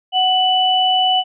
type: tone pair together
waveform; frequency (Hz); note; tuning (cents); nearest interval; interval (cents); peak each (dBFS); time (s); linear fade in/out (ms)
sine; 744 / 2976; F#5 / F#7; +9 / +9; 2 octaves; 2400; -15; 0.12-1.24; 50
effects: none